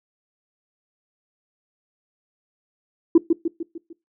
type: tone with echo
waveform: sine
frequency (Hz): 333.6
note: E4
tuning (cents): +21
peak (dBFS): -6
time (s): 3.15-3.18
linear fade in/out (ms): 5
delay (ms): 150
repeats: 5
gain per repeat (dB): -6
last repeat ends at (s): 3.93
effects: noise-tail reverb RT60 0.2 s tail -19 dB re dry + tanh soft clip ceiling -5 dBFS